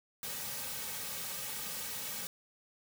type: noise with comb filter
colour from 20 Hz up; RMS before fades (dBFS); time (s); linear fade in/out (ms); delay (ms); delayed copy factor
white; -40; 0.23-2.27; 0; 2.9; -1
effects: none